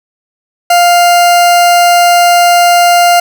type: tone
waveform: 40% pulse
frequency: 700 Hz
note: F5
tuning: 4 cents sharp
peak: -3 dBFS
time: 0.7-3.2 s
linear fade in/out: 5 ms
effects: none